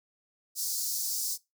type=high-pass noise; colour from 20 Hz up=pink; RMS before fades=-32 dBFS; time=0.55-1.38 s; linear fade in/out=50 ms; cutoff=4700 Hz; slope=48 dB/octave; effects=noise-tail reverb RT60 0.2 s tail -20 dB re dry